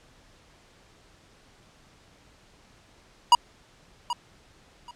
square tone with echo, 961 Hz, B5, 48 cents flat, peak -12 dBFS, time 3.32-3.35 s, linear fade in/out 2 ms, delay 780 ms, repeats 2, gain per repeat -14 dB, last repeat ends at 4.91 s, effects pink hiss -57 dBFS RMS until 4.95 s + low-pass 7000 Hz 12 dB/octave

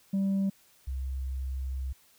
sine tone pair in turn, 195.1 / 65.92 Hz, G3 / C2, -8 / +14 cents, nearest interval octave + perfect fifth, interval 1878 cents, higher first, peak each -22 / -30 dBFS, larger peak first, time 0.13-0.5 / 0.87-1.93 s, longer second, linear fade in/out 10 ms, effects tanh soft clip ceiling -24 dBFS + white hiss -62 dBFS RMS until 2.18 s

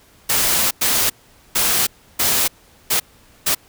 white noise bursts at uneven times, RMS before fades -17 dBFS, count 6, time 0.29-0.71 / 0.81-1.1 / 1.55-1.87 / 2.19-2.48 / 2.9-3 / 3.46-3.55 s, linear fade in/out 10 ms, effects pink hiss -51 dBFS RMS until 3.68 s

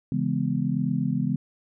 sine chord, C# minor seventh, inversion none, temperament just, 138.59 / 166.31 / 207.9 / 249.5 Hz, C#3 / E3 / G#3 / B3, 0 / +16 / +2 / +18 cents, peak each -28 dBFS, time 0.12-1.36 s, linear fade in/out 2 ms, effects none

